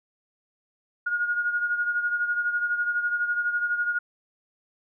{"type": "beating tone pair", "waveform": "sine", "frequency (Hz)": [1433, 1445], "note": ["F6", "F#6"], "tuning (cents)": [44, -41], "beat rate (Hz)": 12, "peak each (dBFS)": [-24, -31], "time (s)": [1.06, 3.99], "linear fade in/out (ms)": 10, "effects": []}